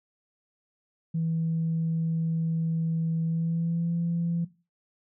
sine tone with pitch glide, 163.3 to 169.45 Hz, E3 to E3, -16 to +48 cents, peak -24 dBFS, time 1.14-4.45 s, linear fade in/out 10 ms, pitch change +64 cents, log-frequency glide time 3.23-3.93 s, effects noise-tail reverb RT60 0.3 s tail -17 dB re dry + tanh soft clip ceiling -20 dBFS

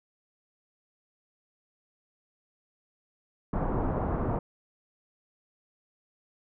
pink low-pass noise, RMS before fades -29 dBFS, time 3.53-4.39 s, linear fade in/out 5 ms, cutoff 1100 Hz, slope 24 dB/octave, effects none

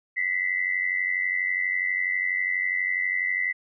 sine tone pair together, 1959.8 / 2052 Hz, B6 / C7, -14 / -34 cents, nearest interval minor second, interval 80 cents, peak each -26 dBFS, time 0.16-3.53 s, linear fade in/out 20 ms, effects none

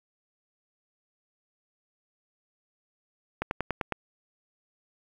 slowing click train, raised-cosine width 0.5 ms, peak -13 dBFS, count 6, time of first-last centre 3.42-3.923 s, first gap 91 ms, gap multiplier 1.05, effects 8-bit

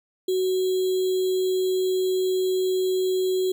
sine tone with sample-and-hold, 372.5 Hz, F#4, 12 cents sharp, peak -20 dBFS, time 0.28-3.52 s, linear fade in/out 5 ms, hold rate 3675 Hz, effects none

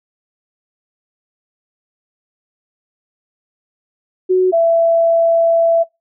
sine tone pair in turn, 370 / 666.9 Hz, F#4 / E5, 0 / +20 cents, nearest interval minor seventh, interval 1020 cents, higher second, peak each -9 dBFS, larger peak neither, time 4.29-4.52 / 4.52-5.84 s, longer second, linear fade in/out 20 ms, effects noise-tail reverb RT60 0.2 s tail -23 dB re dry

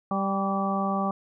harmonic tone with a mistuned harmonic, 196 Hz, G3, in tune, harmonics 1 / 2 / 3 / 4 / 5 / 6, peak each -27 / -37 / -33 / -30 / -39 / -30 dBFS, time 0.11-1.11 s, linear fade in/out 2 ms, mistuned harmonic 6, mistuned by -29 cents, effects none

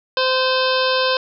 harmonic tone, 517 Hz, C5, 21 cents flat, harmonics 1 / 2 / 3 / 5 / 6 / 7 / 8 / 9 / 10, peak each -19 / -22 / -24 / -26 / -27 / -27 / -28 / -29 / -29 dBFS, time 0.17-1.17 s, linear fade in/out 2 ms, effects none

